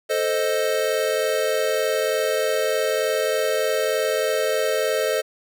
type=chord; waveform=square; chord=A diminished; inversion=none; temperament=equal; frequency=440 / 523.3 / 622.3 Hz; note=A4 / C5 / Eb5; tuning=0 / 0 / 0 cents; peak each=-25 dBFS; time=0.09-5.22 s; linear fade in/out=20 ms; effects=none